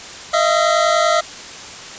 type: tone pair together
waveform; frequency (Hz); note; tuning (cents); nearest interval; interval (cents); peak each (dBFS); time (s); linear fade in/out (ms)
25% pulse; 627.8 / 678; D#5 / E5; +15 / +49; minor second; 134; -12; 0.33-1.21; 10
effects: white hiss -33 dBFS RMS until 1.98 s + resampled to 16000 Hz